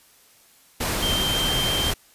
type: tone in noise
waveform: sine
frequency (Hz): 3147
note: G7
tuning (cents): +6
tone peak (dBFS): -23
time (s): 1.02-1.91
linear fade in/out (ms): 10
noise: pink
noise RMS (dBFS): -25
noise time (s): 0.8-1.94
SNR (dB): -1
effects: white hiss -55 dBFS RMS until 2.14 s + resampled to 32000 Hz